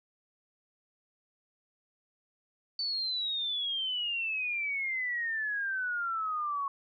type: exponential sweep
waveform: sine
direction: down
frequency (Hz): 4550 to 1100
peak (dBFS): -30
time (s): 2.79-6.68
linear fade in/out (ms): 2
effects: none